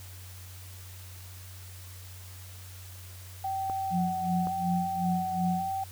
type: tone with vibrato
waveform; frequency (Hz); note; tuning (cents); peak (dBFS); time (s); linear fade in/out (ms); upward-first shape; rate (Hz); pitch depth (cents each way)
sine; 763; G5; -47; -29; 3.44-5.84; 5; square; 0.93; 22
type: clicks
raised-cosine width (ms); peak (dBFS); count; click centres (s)
1; -25; 2; 3.698 / 4.471
type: tone with tremolo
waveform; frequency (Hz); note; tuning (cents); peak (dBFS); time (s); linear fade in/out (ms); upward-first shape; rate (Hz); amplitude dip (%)
sine; 177.7; F3; +30; -25; 3.9-5.71; 50; sine; 2.7; 90
effects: added 92 Hz sine -44 dBFS peak until 5.91 s + white hiss -50 dBFS RMS until 5.91 s